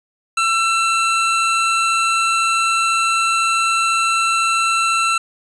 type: tone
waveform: 25% pulse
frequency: 1341 Hz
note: E6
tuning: 29 cents sharp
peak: -11 dBFS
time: 0.37-5.18 s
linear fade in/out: 5 ms
effects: resampled to 22050 Hz + 7-bit